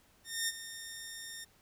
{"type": "tone with ADSR envelope", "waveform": "10% pulse", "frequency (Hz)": 1827, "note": "A#6", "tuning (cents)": -35, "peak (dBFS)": -21, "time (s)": [0.24, 1.45], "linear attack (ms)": 240, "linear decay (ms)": 34, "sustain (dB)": -13, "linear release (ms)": 16, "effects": ["pink hiss -66 dBFS RMS until 1.61 s"]}